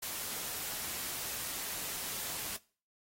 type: noise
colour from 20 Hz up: white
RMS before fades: -39 dBFS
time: 0.02-2.57 s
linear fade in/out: 10 ms
effects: noise-tail reverb RT60 0.4 s tail -21 dB re dry + AAC 48 kbps